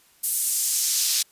pink noise with high-pass filter sweep, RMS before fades -23 dBFS, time 0.23-1.23 s, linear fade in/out 10 ms, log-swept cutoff 10000 to 4400 Hz, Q 1.4, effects white hiss -58 dBFS RMS until 1.31 s + resampled to 32000 Hz

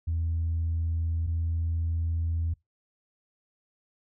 sine tone pair in turn, 82.4 / 82.73 Hz, E2 / E2, 0 / +7 cents, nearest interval unison, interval 7 cents, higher second, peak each -24 dBFS, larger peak neither, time 0.07-1.27 / 1.27-2.54 s, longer second, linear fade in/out 10 ms, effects noise-tail reverb RT60 0.2 s tail -26 dB re dry + tanh soft clip ceiling -22 dBFS

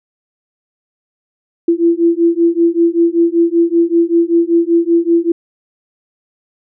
sine beating tone pair, 335.1 / 340.3 Hz, E4 / F4, +29 / -45 cents, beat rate 5.2 Hz, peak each -12 dBFS, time 1.68-5.32 s, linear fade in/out 5 ms, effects none

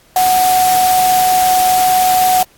sine tone in noise, 740 Hz, F#5, in tune, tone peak -9 dBFS, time 0.16-2.43 s, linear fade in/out 2 ms, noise white, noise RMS -19 dBFS, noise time 0.16-2.43 s, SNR +7 dB, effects pink hiss -49 dBFS RMS until 2.57 s + AAC 64 kbps

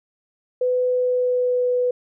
sine tone with pitch glide, 501 to 495.5 Hz, B4 to B4, +25 to +6 cents, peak -17 dBFS, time 0.61-1.91 s, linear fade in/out 5 ms, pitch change -19 cents, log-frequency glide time 0.86-1.69 s, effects none

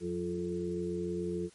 harmonic tone with a mistuned harmonic, 87 Hz, F2, 6 cents flat, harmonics 1 / 2 / 4 / 5, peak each -45 / -37 / -35 / -38 dBFS, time 0-1.5 s, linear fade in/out 50 ms, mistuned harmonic 2, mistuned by +47 cents, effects white hiss -60 dBFS RMS until 1.54 s + MP3 48 kbps

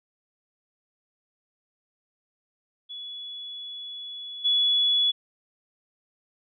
sine tone with level steps, 3400 Hz, G#7, 40 cents sharp, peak -35 / -19 dBFS, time 2.89-5.12 s, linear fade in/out 20 ms, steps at 4.44 s, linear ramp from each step 20 ms, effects none

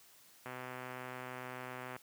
click train, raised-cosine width 0.5 ms, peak -29 dBFS, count 192, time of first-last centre 0.46-1.964 s, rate 127 Hz, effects white hiss -62 dBFS RMS until 2.02 s + high-pass 80 Hz 12 dB/octave

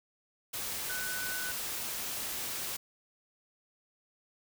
sine tone in noise, 1497 Hz, F#6, 20 cents sharp, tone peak -37 dBFS, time 0.89-1.52 s, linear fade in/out 10 ms, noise white, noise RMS -37 dBFS, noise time 0.53-2.77 s, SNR -3 dB, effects none

